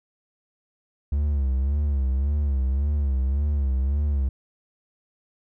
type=tone with vibrato; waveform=triangle; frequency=69.3 Hz; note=C#2; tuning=in tune; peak=-18 dBFS; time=1.12-4.29 s; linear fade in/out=5 ms; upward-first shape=sine; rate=1.8 Hz; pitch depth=110 cents each way; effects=none